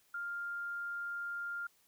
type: tone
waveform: sine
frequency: 1400 Hz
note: F6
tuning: 4 cents sharp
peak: -37 dBFS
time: 0.14-1.67 s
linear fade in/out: 5 ms
effects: white hiss -70 dBFS RMS until 1.87 s